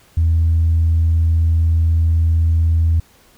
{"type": "tone", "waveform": "sine", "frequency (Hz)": 82, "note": "E2", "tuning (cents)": -9, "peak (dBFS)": -10, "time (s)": [0.17, 3], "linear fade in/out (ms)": 5, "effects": ["tanh soft clip ceiling -8 dBFS", "pink hiss -51 dBFS RMS until 3.37 s"]}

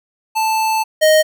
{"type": "tone pair in turn", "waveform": "square", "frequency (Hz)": [880, 622.3], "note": ["A5", "D#5"], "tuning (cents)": [0, 0], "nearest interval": "tritone", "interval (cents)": 600, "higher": "first", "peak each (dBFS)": [-15, -9], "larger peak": "second", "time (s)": [[0.35, 0.84], [1.01, 1.23]], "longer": "first", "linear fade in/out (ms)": 20, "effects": []}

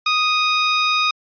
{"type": "tone", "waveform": "15% pulse", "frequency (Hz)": 1244.5, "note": "D#6", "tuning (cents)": 0, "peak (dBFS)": -9, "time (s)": [0.06, 1.11], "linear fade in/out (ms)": 5, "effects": ["resampled to 11025 Hz"]}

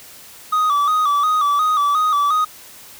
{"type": "tone with vibrato", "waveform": "triangle", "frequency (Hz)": 1200, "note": "D6", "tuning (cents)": 37, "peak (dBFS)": -12, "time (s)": [0.52, 2.45], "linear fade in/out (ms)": 10, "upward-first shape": "square", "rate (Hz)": 2.8, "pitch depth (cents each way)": 68, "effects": ["white hiss -41 dBFS RMS until 2.99 s"]}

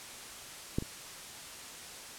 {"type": "clicks", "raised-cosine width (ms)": 3, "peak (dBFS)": [-16, -26], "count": 2, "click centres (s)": [0.785, 0.824], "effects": ["white hiss -46 dBFS RMS until 2.18 s", "low-pass 10000 Hz 12 dB/octave"]}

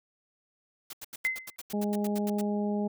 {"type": "noise bursts", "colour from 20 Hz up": "white", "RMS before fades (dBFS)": -41, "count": 14, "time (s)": [0.9, 2.414], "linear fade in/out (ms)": 5, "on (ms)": 32, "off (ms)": 82}
{"type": "tone with exponential decay", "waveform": "sine", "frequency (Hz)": 2058, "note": "C7", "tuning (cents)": -29, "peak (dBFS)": -22, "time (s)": [1.25, 1.56], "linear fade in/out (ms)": 0, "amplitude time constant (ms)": 67}
{"type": "harmonic tone", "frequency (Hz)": 206.7, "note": "G#3", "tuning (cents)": -8, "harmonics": [1, 2, 3, 4], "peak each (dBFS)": [-28, -34, -38, -40], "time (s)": [1.73, 2.88], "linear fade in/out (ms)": 10}
{"effects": []}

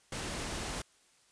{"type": "noise", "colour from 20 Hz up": "pink", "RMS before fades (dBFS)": -38, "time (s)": [0.12, 0.82], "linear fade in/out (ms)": 5, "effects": ["white hiss -66 dBFS RMS until 1.31 s", "resampled to 22050 Hz"]}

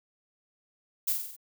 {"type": "noise with echo", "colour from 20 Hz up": "violet", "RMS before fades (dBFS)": -27, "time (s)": [1.07, 1.13], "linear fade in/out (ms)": 10, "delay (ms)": 47, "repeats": 5, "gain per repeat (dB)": -4, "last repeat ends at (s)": 1.365, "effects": []}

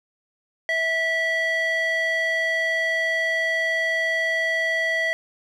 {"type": "tone with band-pass filter", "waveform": "square", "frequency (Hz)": 653, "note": "E5", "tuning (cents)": -17, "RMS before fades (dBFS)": -23, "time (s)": [0.69, 5.13], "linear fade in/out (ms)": 0, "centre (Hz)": 1800, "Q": 2.6, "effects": []}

